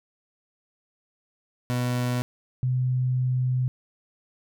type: tone pair in turn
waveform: 30% pulse / sine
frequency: 123.47 / 127.16 Hz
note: B2 / C3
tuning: 0 / -49 cents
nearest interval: minor second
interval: 51 cents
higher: second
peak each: -21 dBFS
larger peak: neither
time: 1.7-2.22 / 2.63-3.68 s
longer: second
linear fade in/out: 0 ms
effects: none